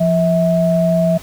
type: tone pair together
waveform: sine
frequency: 172.58 / 648 Hz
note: F3 / E5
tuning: -20 / -30 cents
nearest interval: octave + major seventh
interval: 2290 cents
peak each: -14 dBFS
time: 0-1.18 s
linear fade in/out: 10 ms
effects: pink hiss -38 dBFS RMS until 1.22 s